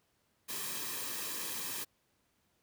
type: noise with comb filter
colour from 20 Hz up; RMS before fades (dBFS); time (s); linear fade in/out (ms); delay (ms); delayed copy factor
white; -39; 0.48-1.85; 20; 1.4; -0.55
effects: pink hiss -75 dBFS RMS until 2.62 s + high-pass 60 Hz 12 dB/octave